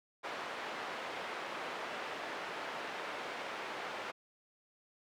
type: band-pass noise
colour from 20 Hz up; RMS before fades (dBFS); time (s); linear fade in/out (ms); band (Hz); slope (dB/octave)
pink; -42; 0.23-4.12; 20; 510 to 2500; 12
effects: none